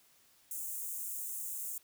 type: high-pass noise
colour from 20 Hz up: white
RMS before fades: -40 dBFS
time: 0.51-1.78 s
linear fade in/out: 2 ms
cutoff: 6900 Hz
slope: 48 dB/octave
effects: white hiss -66 dBFS RMS until 1.83 s